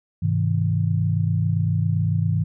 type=tone cluster; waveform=sine; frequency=102.8 / 130.2 / 160.6 Hz; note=G#2 / C3 / E3; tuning=-17 / -8 / -45 cents; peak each=-21 / -26 / -22 dBFS; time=0.22-2.44 s; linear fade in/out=10 ms; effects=none